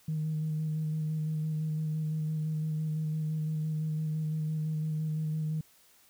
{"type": "tone with vibrato", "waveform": "sine", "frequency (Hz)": 155.56, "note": "D#3", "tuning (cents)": 0, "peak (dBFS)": -28, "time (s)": [0.08, 5.61], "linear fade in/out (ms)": 5, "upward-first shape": "square", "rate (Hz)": 5.9, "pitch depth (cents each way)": 15, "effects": ["tanh soft clip ceiling -25 dBFS", "white hiss -62 dBFS RMS until 6.09 s"]}